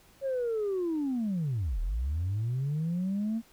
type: linear two-way sweep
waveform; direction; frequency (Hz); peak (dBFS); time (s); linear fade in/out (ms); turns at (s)
sine; down then up; 554.4 to 36.71 to 231.4; -26; 0.21-3.42; 50; 1.8
effects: tanh soft clip ceiling -25 dBFS + pink hiss -60 dBFS RMS until 3.52 s